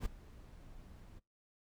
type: noise with ADSR envelope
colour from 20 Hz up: brown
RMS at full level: -34 dBFS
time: 0-1.2 s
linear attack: 59 ms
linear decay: 6 ms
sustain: -20 dB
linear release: 23 ms
effects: noise-tail reverb RT60 0.2 s tail -22 dB re dry